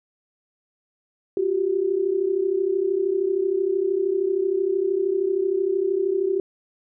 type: tone pair together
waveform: sine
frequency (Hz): 357.3 / 390.3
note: F4 / G4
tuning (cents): +40 / -8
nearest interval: major second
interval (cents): 152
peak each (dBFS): -24 / -21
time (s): 1.37-6.4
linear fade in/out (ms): 2
effects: none